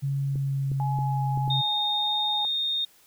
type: tone with pitch glide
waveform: sine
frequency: 138.59 to 134.1 Hz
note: C#3 to C3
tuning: 0 to +43 cents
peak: -24 dBFS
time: 0.02-1.62 s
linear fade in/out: 20 ms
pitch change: -57 cents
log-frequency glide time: 0.19-1.34 s
type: clicks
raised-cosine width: 3 ms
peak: -25 dBFS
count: 5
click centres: 0.357 / 0.717 / 0.988 / 1.375 / 1.478 s
type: tone with vibrato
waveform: sine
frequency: 839 Hz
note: G#5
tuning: 17 cents sharp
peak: -29 dBFS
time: 0.8-2.45 s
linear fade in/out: 0 ms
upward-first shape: sine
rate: 1.6 Hz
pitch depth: 8 cents each way
type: tone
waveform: sine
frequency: 3677 Hz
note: A#7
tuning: 24 cents flat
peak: -24 dBFS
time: 1.5-2.85 s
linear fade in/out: 5 ms
effects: white hiss -58 dBFS RMS until 3.06 s